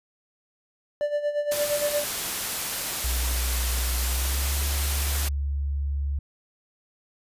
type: tone with tremolo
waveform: triangle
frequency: 587.3 Hz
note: D5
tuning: in tune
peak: -19 dBFS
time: 1.01-2.04 s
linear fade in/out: 0 ms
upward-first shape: sine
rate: 8.6 Hz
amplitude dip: 70%
type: noise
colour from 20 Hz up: white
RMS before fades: -29 dBFS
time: 1.51-5.29 s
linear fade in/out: 10 ms
type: tone with pitch glide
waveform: sine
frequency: 61.74 to 70.51 Hz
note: B1 to C#2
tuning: 0 to +30 cents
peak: -24 dBFS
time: 3.04-6.19 s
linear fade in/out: 5 ms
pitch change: +230 cents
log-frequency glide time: 4-4.56 s
effects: resampled to 32000 Hz